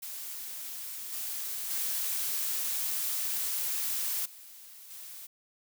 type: noise with level steps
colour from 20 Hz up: blue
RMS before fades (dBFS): -40 / -36 / -32 / -50 / -45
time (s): 0.02-5.27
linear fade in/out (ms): 10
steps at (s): 1.12 / 1.7 / 4.25 / 4.9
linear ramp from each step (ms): 10
effects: none